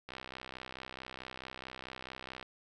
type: click train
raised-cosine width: 0.3 ms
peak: -27 dBFS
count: 152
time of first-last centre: 0.09-2.427 s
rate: 64.6 Hz
effects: none